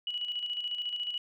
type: tone with tremolo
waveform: sine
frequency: 2933 Hz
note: F#7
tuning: 16 cents flat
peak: -30 dBFS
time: 0.07-1.18 s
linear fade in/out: 2 ms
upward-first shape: square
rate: 14 Hz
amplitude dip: 50%
effects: none